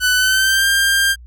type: tone with pitch glide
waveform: sawtooth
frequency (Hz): 1496 to 1594.1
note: F#6 to G6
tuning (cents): +19 to +29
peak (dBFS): -9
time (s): 0-1.16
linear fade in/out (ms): 50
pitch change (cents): +110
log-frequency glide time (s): 0.15-0.67
effects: added 60 Hz sine -36 dBFS peak until 1.26 s